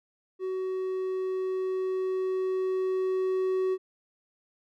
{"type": "tone with level ramp", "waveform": "triangle", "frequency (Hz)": 375, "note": "F#4", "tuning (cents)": 23, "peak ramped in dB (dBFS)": [-27, -22], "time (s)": [0.39, 3.78], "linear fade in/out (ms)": 50, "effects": []}